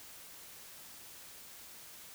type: silence
effects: white hiss -52 dBFS RMS until 2.14 s